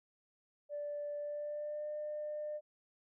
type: tone with pitch glide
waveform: sine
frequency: 585 to 600.8 Hz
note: D5 to D5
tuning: -7 to +39 cents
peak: -37 dBFS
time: 0.69-2.61 s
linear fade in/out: 50 ms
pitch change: +46 cents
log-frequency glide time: 1.17-1.89 s
effects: tanh soft clip ceiling -33 dBFS